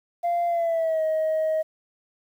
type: tone with pitch glide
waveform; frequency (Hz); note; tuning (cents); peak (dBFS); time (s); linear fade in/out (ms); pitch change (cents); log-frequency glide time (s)
sine; 692 to 630.9; F5 to D#5; -16 to +24; -19; 0.23-1.63; 20; -160; 0.47-1.03
effects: tanh soft clip ceiling -19 dBFS + 9-bit